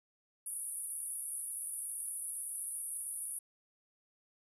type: band-pass noise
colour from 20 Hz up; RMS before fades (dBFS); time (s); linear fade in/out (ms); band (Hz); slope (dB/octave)
white; -41; 0.46-3.39; 5; 9500 to 11000; 96
effects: none